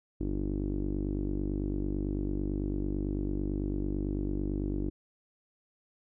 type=tone with low-pass filter; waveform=sawtooth; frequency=49 Hz; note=G1; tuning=in tune; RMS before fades=-32 dBFS; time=0.2-4.9 s; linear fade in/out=10 ms; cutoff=320 Hz; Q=5.8; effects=none